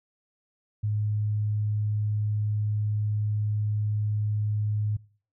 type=tone; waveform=sine; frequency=105.5 Hz; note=G#2; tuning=28 cents sharp; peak=-24 dBFS; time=0.83-4.97 s; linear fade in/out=10 ms; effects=noise-tail reverb RT60 0.4 s tail -20 dB re dry